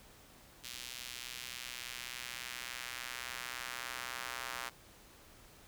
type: tone with high-pass filter sweep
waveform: square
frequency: 61.74 Hz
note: B1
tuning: in tune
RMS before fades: -44 dBFS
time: 0.63-4.7 s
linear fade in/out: 20 ms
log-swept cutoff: 3300 to 1200 Hz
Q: 1.1
effects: pink hiss -59 dBFS RMS until 5.67 s